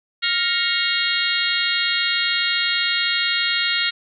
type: harmonic tone with a mistuned harmonic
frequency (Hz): 467.9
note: A#4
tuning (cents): +6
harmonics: 3 / 4 / 5 / 6 / 7 / 8 / 9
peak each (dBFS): -26 / -26 / -26 / -26 / -26 / -26 / -26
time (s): 0.22-3.91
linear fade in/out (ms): 20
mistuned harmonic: 5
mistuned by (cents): -110
effects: none